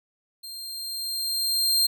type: tone with level ramp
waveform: sawtooth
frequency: 4186 Hz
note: C8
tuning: in tune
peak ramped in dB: -34 to -15 dBFS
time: 0.43-1.87 s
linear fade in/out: 10 ms
effects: none